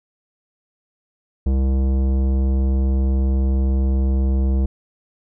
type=tone with tanh clipping; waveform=sine; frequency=66.3 Hz; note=C2; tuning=23 cents sharp; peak=-17 dBFS; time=1.46-4.66 s; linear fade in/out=5 ms; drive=15 dB; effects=none